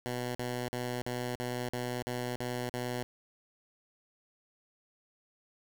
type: tone bursts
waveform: 10% pulse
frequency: 123.47 Hz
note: B2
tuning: in tune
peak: -25 dBFS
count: 9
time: 0.06-3.03 s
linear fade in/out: 0 ms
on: 290 ms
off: 45 ms
effects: 9-bit